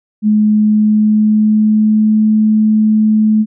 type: tone with pitch glide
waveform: sine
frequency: 212.4 to 215.7 Hz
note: G#3 to A3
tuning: +39 to -34 cents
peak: -7 dBFS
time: 0.22-3.46 s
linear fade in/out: 50 ms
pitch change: +27 cents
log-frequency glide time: 0.51-2.25 s
effects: none